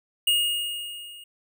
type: tone with level ramp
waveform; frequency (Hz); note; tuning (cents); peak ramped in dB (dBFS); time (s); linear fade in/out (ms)
square; 2857; F7; +39; -18 to -43; 0.27-1.24; 5
effects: none